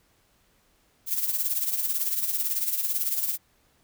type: noise with tremolo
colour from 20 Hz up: violet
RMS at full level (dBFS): -24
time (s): 1.06-3.38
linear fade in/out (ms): 50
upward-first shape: triangle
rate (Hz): 18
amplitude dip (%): 70
effects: pink hiss -65 dBFS RMS until 3.83 s